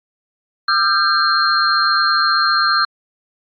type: tone cluster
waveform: sine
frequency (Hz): 1202 / 1357 / 1578 / 4197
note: D6 / E6 / G6 / C8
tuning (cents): +40 / +50 / +11 / +5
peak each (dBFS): -18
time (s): 0.68-2.85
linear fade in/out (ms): 5
effects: AAC 64 kbps